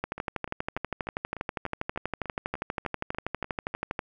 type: two click trains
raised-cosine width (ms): 0.5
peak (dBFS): -23 / -14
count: 13 / 50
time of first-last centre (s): 0.18-3.741 / 0.04-3.992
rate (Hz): 3.37 / 12.4
effects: none